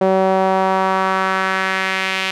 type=tone with band-pass filter sweep; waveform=sawtooth; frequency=189.8 Hz; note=F#3; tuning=44 cents sharp; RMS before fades=-17 dBFS; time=0.01-2.31 s; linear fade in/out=5 ms; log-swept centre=550 to 2700 Hz; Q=1.8; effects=none